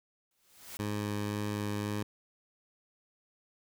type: noise with exponential growth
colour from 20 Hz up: white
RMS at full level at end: -41 dBFS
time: 0.31-0.77 s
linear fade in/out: 1 ms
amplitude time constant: 100 ms
type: tone with vibrato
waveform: 15% pulse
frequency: 103.83 Hz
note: G#2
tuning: in tune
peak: -26 dBFS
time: 0.79-2.03 s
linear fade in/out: 5 ms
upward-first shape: sine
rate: 1.9 Hz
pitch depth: 9 cents each way
effects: none